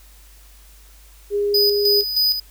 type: tone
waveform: sine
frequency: 408.7 Hz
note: G#4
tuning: 28 cents flat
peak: -17 dBFS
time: 1.3-2.04 s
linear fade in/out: 50 ms
type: tone with tremolo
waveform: square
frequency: 4978 Hz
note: D#8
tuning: in tune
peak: -15 dBFS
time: 1.54-2.4 s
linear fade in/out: 5 ms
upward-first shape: square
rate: 3.2 Hz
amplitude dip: 60%
effects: added 50 Hz sine -45 dBFS peak until 2.5 s + white hiss -51 dBFS RMS until 2.5 s